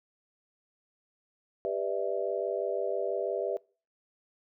sine chord, E minor seventh, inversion first, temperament just, 395.6 / 494.4 / 593.3 / 659.3 Hz, G4 / B4 / D5 / E5, +16 / +2 / +18 / 0 cents, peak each -34 dBFS, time 1.65-3.57 s, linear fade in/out 0 ms, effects noise-tail reverb RT60 0.4 s tail -25 dB re dry

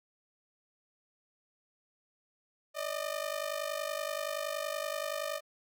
sawtooth ring-modulated tone, 605 Hz, D#5, 49 cents flat, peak -27 dBFS, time 2.74-5.41 s, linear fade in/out 50 ms, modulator 25.3 Hz, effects none

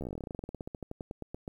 slowing click train, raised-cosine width 2 ms, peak -25 dBFS, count 29, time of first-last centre 0.01-1.479 s, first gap 13 ms, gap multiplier 1.09, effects 10-bit

